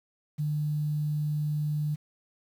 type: tone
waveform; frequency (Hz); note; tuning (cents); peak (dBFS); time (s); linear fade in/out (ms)
sine; 150; D3; +37; -26; 0.38-1.96; 20
effects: 9-bit